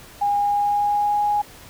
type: tone with pitch glide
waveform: sine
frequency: 815 to 828.3 Hz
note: G#5 to G#5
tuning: -33 to -5 cents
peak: -17 dBFS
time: 0.21-1.42 s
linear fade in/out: 10 ms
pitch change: +28 cents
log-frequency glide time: 0.37-1.25 s
effects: pink hiss -44 dBFS RMS until 1.69 s